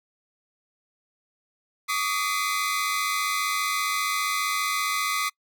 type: tone cluster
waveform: sawtooth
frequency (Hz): 1140 / 1235 / 2043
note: C#6 / D#6 / C7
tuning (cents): +48 / -13 / -42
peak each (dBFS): -25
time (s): 1.88-5.3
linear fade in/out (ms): 20
effects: noise-tail reverb RT60 0.1 s tail -26 dB re dry